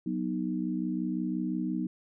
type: chord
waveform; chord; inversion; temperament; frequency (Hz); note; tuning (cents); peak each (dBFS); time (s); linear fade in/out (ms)
sine; B major; second; equal with one note detuned; 185 / 245.4 / 311.1; F#3 / B3 / D#4; 0 / -11 / 0; -33; 0.06-1.87; 5
effects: none